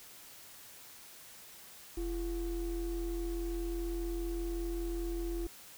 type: ring-modulated tone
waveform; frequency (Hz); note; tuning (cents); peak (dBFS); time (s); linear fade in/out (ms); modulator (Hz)
triangle; 191.5; G3; -40; -28; 1.97-5.47; 5; 149
effects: tanh soft clip ceiling -24 dBFS + white hiss -53 dBFS RMS until 5.77 s